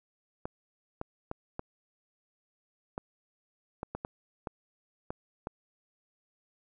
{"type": "clicks", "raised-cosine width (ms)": 1, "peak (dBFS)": -21, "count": 11, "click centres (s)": [0.455, 1.014, 1.314, 1.594, 2.979, 3.831, 3.95, 4.049, 4.472, 5.105, 5.471], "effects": []}